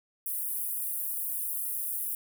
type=high-pass noise; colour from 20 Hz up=pink; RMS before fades=-33 dBFS; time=0.26-2.15 s; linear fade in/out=2 ms; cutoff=9900 Hz; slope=48 dB/octave; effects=none